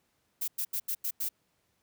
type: noise bursts at uneven times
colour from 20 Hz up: violet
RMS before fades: -32 dBFS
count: 6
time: 0.41-0.48 / 0.58-0.65 / 0.73-0.8 / 0.88-0.95 / 1.04-1.11 / 1.2-1.29 s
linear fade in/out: 10 ms
effects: pink hiss -74 dBFS RMS until 1.82 s + high-pass 80 Hz 12 dB/octave